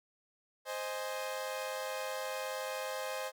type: chord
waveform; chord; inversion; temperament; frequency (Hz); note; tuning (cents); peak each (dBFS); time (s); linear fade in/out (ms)
sawtooth; Ab major; first; equal; 523.3 / 622.3 / 830.6; C5 / Eb5 / Ab5; 0 / 0 / 0; -35 / -38 / -40; 0.65-3.32; 50
effects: none